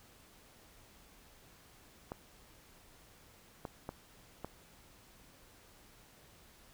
clicks, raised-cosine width 1 ms, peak -26 dBFS, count 4, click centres 2.119 / 3.652 / 3.891 / 4.446 s, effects pink hiss -61 dBFS RMS until 6.73 s

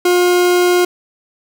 40% pulse tone, 356.5 Hz, F4, 36 cents sharp, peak -9 dBFS, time 0.05-0.85 s, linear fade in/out 5 ms, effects none

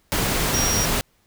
sine tone in noise, 5660 Hz, F8, 22 cents sharp, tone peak -22 dBFS, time 0.54-0.85 s, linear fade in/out 0 ms, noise pink, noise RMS -22 dBFS, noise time 0.12-1.01 s, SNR -3 dB, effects pink hiss -63 dBFS RMS until 1.26 s

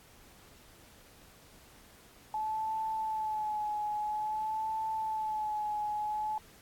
sine tone with vibrato, 860 Hz, A5, 40 cents flat, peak -31 dBFS, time 2.34-6.38 s, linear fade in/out 2 ms, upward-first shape sine, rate 0.5 Hz, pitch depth 38 cents each way, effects pink hiss -58 dBFS RMS until 6.61 s + AAC 64 kbps

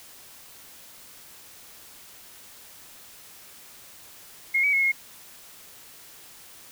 sine tone with pitch steps, 2151 / 2274 / 2176 / 2155 Hz, C7 / C#7 / C#7 / C#7, +47 / +44 / -33 / -49 cents, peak -19 dBFS, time 4.54-4.92 s, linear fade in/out 10 ms, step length 95 ms, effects white hiss -48 dBFS RMS until 6.71 s

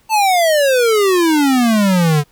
square exponential sweep, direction down, 899 to 142.6 Hz, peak -11 dBFS, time 0.09-2.24 s, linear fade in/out 50 ms, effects pink hiss -55 dBFS RMS until 2.31 s

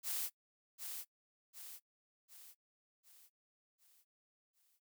blue noise with echo, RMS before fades -39 dBFS, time 0.03-0.3 s, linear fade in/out 50 ms, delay 750 ms, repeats 6, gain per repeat -6 dB, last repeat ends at 4.8 s, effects noise-tail reverb RT60 0.1 s tail -21 dB re dry

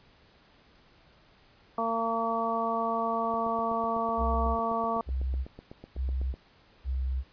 harmonic tone, 228 Hz, A#3, 38 cents flat, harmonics 1 / 2 / 3 / 4 / 5, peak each -35 / -35 / -31 / -34 / -31 dBFS, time 1.78-5.01 s, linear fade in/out 2 ms
click train, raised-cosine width 2 ms, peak -30 dBFS, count 25, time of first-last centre 3.34-6.34 s, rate 8 Hz
sine tone bursts, 65 Hz, C2, 11 cents flat, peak -27 dBFS, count 4, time 4.17-7.24 s, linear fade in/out 50 ms, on 400 ms, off 490 ms
effects pink hiss -60 dBFS RMS until 7.32 s + resampled to 11025 Hz

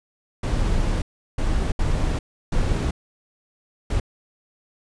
brown noise bursts at uneven times, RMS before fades -21 dBFS, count 5, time 0.43-1.02 / 1.38-1.72 / 1.79-2.19 / 2.52-2.91 / 3.9-4 s, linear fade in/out 5 ms, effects resampled to 22050 Hz

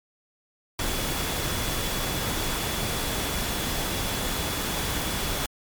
sine tone in noise, 3412 Hz, G#7, 46 cents sharp, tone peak -38 dBFS, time 0.79-5.46 s, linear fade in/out 2 ms, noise pink, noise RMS -28 dBFS, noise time 0.79-5.46 s, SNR -13 dB, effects MP3 96 kbps

